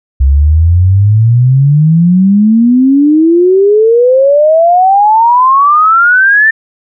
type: exponential sweep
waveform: sine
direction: up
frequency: 65.41 to 1800 Hz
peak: -3 dBFS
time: 0.2-6.51 s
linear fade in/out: 10 ms
effects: none